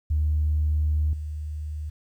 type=tone with level steps; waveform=sine; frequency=76 Hz; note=D#2; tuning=40 cents flat; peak=-19 / -29 dBFS; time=0.1-1.9 s; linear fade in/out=10 ms; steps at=1.13 s; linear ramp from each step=2 ms; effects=tanh soft clip ceiling -15 dBFS + 10-bit